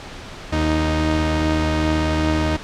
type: tone pair together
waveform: sawtooth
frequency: 78.41 / 311.1 Hz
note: D#2 / D#4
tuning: +14 / 0 cents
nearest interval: 2 octaves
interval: 2386 cents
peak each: -16 dBFS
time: 0.52-2.57 s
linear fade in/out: 10 ms
effects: pink hiss -35 dBFS RMS until 2.63 s + low-pass 5000 Hz 12 dB/octave